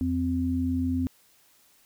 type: tone pair together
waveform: sine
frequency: 86.3 / 258.6 Hz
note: F2 / C4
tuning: -20 / -20 cents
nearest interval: octave + perfect fifth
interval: 1900 cents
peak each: -29 / -25 dBFS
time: 0.01-1.07 s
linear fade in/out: 0 ms
effects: white hiss -61 dBFS RMS until 1.85 s